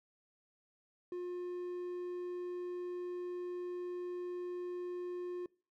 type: tone with hard clipping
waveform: triangle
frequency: 356.4 Hz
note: F4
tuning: 35 cents sharp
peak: -39 dBFS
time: 1.12-5.46 s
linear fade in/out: 2 ms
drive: 6 dB
effects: noise-tail reverb RT60 0.4 s tail -24 dB re dry